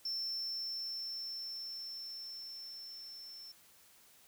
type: tone with level ramp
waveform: triangle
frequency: 5370 Hz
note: E8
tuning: 31 cents sharp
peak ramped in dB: -34 to -47 dBFS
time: 0.05-3.52 s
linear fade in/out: 5 ms
effects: white hiss -63 dBFS RMS until 4.27 s